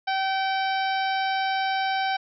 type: harmonic tone with a mistuned harmonic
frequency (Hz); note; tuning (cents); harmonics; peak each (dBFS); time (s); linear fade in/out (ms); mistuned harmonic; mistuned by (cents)
770; G5; -31; 1 / 2 / 3 / 4 / 5 / 6 / 7; -24 / -30 / -34 / -36 / -38 / -40 / -41; 0.07-2.17; 10; 6; +24
effects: none